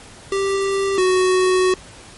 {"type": "tone pair in turn", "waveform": "square", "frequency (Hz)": [392, 370.4], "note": ["G4", "F#4"], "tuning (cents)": [0, 2], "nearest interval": "minor second", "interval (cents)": 98, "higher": "first", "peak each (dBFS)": [-18, -14], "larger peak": "second", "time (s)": [[0.32, 0.98], [0.98, 1.74]], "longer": "second", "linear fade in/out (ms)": 2, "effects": ["pink hiss -41 dBFS RMS until 2.17 s", "MP3 48 kbps"]}